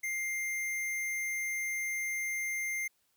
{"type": "tone", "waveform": "square", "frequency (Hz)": 2100, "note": "C7", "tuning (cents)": 6, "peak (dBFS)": -33, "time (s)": [0.03, 2.88], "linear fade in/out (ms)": 10, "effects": ["white hiss -74 dBFS RMS until 3.16 s"]}